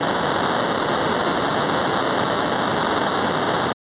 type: noise with sample-and-hold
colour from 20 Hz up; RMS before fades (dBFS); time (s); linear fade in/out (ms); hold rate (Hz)
white; -20; 0-3.73; 10; 2450
effects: high-pass 150 Hz 12 dB/octave + resampled to 8000 Hz